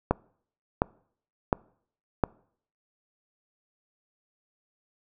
click train, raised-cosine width 1 ms, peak -7 dBFS, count 4, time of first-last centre 0.11-2.238 s, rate 1.41 Hz, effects noise-tail reverb RT60 0.6 s tail -25 dB re dry

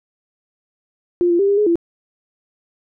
sine tone with pitch steps, 350.8 / 344 / 397 / 402.4 / 419.6 / 339.2 Hz, F4 / F4 / G4 / G4 / G#4 / E4, +8 / -26 / +22 / +45 / +18 / +50 cents, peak -12 dBFS, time 1.21-1.756 s, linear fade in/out 0 ms, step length 91 ms, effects none

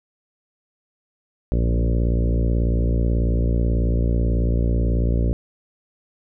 harmonic tone with a mistuned harmonic, 58.27 Hz, A#1, in tune, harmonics 1 / 2 / 3 / 4 / 5 / 6 / 7 / 8 / 9 / 10, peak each -18 / -24 / -28 / -30 / -32 / -34 / -35 / -36 / -37 / -38 dBFS, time 1.52-5.33 s, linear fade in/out 0 ms, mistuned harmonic 2, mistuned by -29 cents, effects none

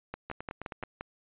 two click trains, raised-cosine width 0.5 ms, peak -21 / -23 dBFS, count 6 / 6, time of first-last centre 0.14-1.01 / 0.3-0.827 s, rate 5.75 / 9.48 Hz, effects resampled to 8000 Hz

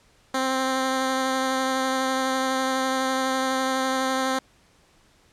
10% pulse tone with vibrato, 262.6 Hz, C4, 6 cents sharp, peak -14 dBFS, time 0.34-4.39 s, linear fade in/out 5 ms, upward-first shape triangle, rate 12 Hz, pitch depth 14 cents each way, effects pink hiss -59 dBFS RMS until 5.32 s + low-pass 9000 Hz 12 dB/octave

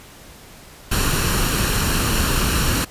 pink noise with comb filter, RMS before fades -19 dBFS, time 0.91-2.85 s, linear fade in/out 10 ms, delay 0.71 ms, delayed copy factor +0.5, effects pink hiss -43 dBFS RMS until 2.9 s + resampled to 32000 Hz

